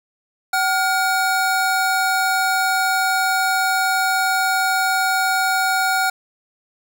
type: tone pair together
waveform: square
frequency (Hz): 759.1 / 1426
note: F#5 / F6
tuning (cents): +44 / +36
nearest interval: major seventh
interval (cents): 1092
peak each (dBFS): -20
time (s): 0.53-6.1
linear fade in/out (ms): 5
effects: none